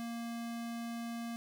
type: tone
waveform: square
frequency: 233.1 Hz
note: A#3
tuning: in tune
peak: -39 dBFS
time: 0-1.36 s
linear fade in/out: 0 ms
effects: none